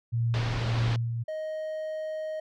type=tone with tremolo; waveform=sine; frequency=116.54 Hz; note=A#2; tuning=in tune; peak=-23 dBFS; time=0.12-1.24 s; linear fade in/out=20 ms; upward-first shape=sine; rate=1.7 Hz; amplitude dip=45%
type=low-pass noise; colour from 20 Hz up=pink; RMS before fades=-34 dBFS; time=0.34-0.96 s; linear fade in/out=0 ms; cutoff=4700 Hz; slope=24 dB/octave
type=tone; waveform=triangle; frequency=625 Hz; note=D#5; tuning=8 cents sharp; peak=-29 dBFS; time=1.28-2.4 s; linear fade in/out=5 ms
effects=none